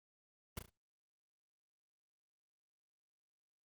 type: noise with echo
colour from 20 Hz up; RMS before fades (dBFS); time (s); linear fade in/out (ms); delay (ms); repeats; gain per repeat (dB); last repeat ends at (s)
pink; -41; 0.57-0.59; 2; 35; 3; -8; 0.695
effects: Opus 24 kbps